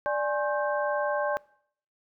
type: tone cluster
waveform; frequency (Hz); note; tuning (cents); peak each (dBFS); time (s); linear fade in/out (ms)
sine; 589 / 831 / 1073 / 1564; D5 / G#5 / C6 / G6; +5 / +1 / +43 / -4; -27 / -32 / -33 / -33; 0.06-1.37; 0
effects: noise-tail reverb RT60 0.6 s tail -22 dB re dry